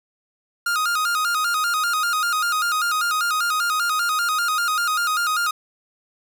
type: tone with vibrato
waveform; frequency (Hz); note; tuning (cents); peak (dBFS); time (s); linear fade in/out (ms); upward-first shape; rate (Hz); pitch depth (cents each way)
45% pulse; 1325; E6; +9; -19; 0.66-5.51; 5; square; 5.1; 100
effects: 8-bit